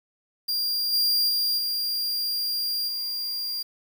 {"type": "tone with level steps", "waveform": "45% pulse", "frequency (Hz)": 4781, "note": "D8", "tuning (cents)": 30, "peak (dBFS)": [-23, -19, -21, -24, -27], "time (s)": [0.48, 3.63], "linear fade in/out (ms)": 10, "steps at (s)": [0.92, 1.28, 1.57, 2.87], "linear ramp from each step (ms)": 20, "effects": ["8-bit"]}